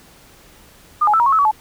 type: tone with pitch steps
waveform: sine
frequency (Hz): 1213 / 840 / 1320 / 948 / 1097 / 1299 / 1135 / 862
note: D#6 / G#5 / E6 / A#5 / C#6 / E6 / C#6 / A5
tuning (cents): -44 / +19 / +2 / +29 / -18 / -26 / +41 / -36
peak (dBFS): -11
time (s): 1.01-1.514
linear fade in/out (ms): 10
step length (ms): 63
effects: pink hiss -47 dBFS RMS until 1.6 s